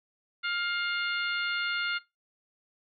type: harmonic tone with a mistuned harmonic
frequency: 708 Hz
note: F5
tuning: 23 cents sharp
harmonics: 2 / 3 / 4 / 5 / 6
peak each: -31 / -35 / -37 / -39 / -41 dBFS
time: 0.43-1.99 s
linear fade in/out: 20 ms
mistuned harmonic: 2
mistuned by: -17 cents
effects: noise-tail reverb RT60 0.2 s tail -18 dB re dry